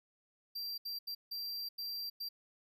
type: tone bursts at uneven times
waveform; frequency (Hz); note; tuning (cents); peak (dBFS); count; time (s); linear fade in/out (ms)
square; 4718; D8; +7; -39; 6; 0.55-0.78 / 0.85-0.99 / 1.07-1.15 / 1.31-1.69 / 1.78-2.1 / 2.2-2.29; 10
effects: none